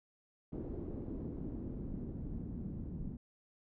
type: noise with low-pass filter sweep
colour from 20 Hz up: pink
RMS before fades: -42 dBFS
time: 0.52-3.17 s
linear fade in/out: 5 ms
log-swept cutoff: 350 to 210 Hz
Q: 2
effects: none